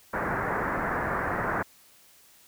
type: low-pass noise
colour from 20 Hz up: white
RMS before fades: -29 dBFS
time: 0.13-1.63 s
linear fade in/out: 10 ms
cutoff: 1800 Hz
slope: 48 dB/octave
effects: white hiss -57 dBFS RMS until 2.47 s